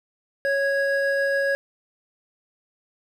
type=tone pair together; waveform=triangle; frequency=554.4 / 1656.1 Hz; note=C#5 / G#6; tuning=0 / -5 cents; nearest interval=octave + perfect fifth; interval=1895 cents; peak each=-20 / -22 dBFS; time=0.45-1.55 s; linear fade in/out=0 ms; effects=none